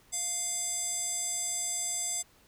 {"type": "tone with band-pass filter", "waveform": "square", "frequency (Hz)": 698.5, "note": "F5", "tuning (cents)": 0, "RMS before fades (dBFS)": -33, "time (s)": [0.12, 2.23], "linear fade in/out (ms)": 20, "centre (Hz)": 7900, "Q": 5.9, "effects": ["pink hiss -62 dBFS RMS until 2.47 s"]}